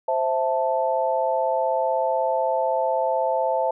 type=chord; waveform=sine; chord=A minor; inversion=first; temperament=equal; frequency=523.3 / 659.3 / 880 Hz; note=C5 / E5 / A5; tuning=0 / 0 / 0 cents; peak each=-24 dBFS; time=0.08-3.71 s; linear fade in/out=5 ms; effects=none